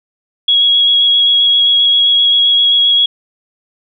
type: tone with vibrato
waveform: sine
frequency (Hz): 3322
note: G#7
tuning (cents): 0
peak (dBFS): -7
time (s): 0.48-3.06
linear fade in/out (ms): 5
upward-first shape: square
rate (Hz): 7.6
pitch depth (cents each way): 9
effects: none